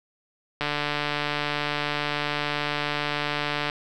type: click train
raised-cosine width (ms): 0.3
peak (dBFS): -10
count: 455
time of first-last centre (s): 0.61-3.698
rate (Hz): 147
effects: none